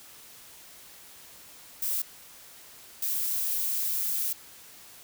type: noise bursts at uneven times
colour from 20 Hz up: violet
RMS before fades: -29 dBFS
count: 2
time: 1.82-2.02 / 3.02-4.33 s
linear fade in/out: 5 ms
effects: white hiss -50 dBFS RMS until 5.03 s